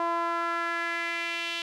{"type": "tone with band-pass filter sweep", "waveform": "sawtooth", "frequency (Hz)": 338.4, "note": "E4", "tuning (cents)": 45, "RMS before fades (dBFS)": -30, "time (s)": [0, 1.62], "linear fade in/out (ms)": 2, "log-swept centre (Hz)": [940, 3100], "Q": 2.8, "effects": []}